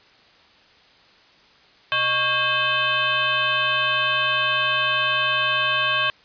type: tone with frequency modulation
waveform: sine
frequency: 2093 Hz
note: C7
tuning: in tune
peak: -18 dBFS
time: 1.92-6.1 s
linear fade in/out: 0 ms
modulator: 492 Hz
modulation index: 2.5
effects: white hiss -53 dBFS RMS until 6.24 s + resampled to 11025 Hz